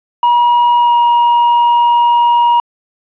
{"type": "tone with pitch glide", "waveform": "triangle", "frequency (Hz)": [959, 951.8], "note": ["A#5", "A#5"], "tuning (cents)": [49, 36], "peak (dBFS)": -5, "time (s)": [0.23, 2.6], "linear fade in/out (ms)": 2, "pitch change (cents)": -13, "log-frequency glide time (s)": [0.79, 0.95], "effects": ["resampled to 8000 Hz", "7-bit"]}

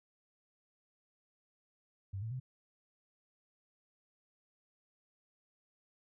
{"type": "tone with pitch steps", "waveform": "sine", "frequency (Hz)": [97.5, 112, 128.65], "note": ["G2", "A2", "C3"], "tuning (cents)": [-9, 31, -29], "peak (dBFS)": -37, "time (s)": [2.13, 2.4], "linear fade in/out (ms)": 10, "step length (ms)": 90, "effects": []}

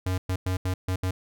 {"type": "tone bursts at uneven times", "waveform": "square", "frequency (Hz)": 92.5, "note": "F#2", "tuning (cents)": 0, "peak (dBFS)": -25, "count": 6, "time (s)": [[0.06, 0.18], [0.29, 0.36], [0.46, 0.57], [0.65, 0.74], [0.88, 0.96], [1.03, 1.11]], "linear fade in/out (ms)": 5, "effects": []}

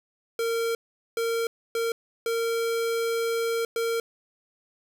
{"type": "tone bursts at uneven times", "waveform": "square", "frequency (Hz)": 460, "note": "A#4", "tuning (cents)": -23, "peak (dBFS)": -25, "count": 5, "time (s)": [[0.39, 0.75], [1.17, 1.47], [1.75, 1.92], [2.26, 3.65], [3.76, 4]], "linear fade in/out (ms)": 2, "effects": []}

